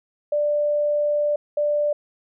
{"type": "tone pair in turn", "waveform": "sine", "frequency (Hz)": [590, 590], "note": ["D5", "D5"], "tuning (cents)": [8, 8], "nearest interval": "unison", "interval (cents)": 0, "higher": "neither", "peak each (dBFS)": -18, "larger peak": "neither", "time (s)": [[0.32, 1.36], [1.57, 1.93]], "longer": "first", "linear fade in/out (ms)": 5, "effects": []}